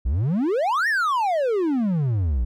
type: exponential two-way sweep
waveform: triangle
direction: up then down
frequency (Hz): 55 to 1892 to 55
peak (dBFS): -17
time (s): 0.05-2.45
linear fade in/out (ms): 10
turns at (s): 0.88
effects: none